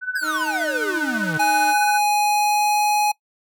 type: tone with tremolo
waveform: sine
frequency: 1500 Hz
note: F#6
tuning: 23 cents sharp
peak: -19 dBFS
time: 0.01-2.01 s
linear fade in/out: 50 ms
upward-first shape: sine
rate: 15 Hz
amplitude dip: 80%
type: exponential sweep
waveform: square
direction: down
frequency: 1708 to 146.83 Hz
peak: -25 dBFS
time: 0.15-1.38 s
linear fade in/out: 10 ms
type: tone with vibrato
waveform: sawtooth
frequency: 309.5 Hz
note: D#4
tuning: 9 cents flat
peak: -25 dBFS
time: 0.21-1.75 s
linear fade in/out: 50 ms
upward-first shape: sine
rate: 1.1 Hz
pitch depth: 25 cents each way
type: tone with pitch glide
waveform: square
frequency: 830.6 to 836.9 Hz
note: G#5 to G#5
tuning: 0 to +13 cents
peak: -17 dBFS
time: 1.39-3.12 s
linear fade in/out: 10 ms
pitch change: +13 cents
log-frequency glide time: 1.86-2.81 s
effects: noise-tail reverb RT60 0.1 s tail -22 dB re dry